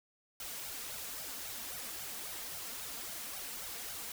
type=noise with flanger; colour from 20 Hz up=white; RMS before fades=-43 dBFS; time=0.4-4.12 s; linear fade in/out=2 ms; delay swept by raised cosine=1.3 to 4.4 ms; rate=3.7 Hz; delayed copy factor=+0.95; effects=none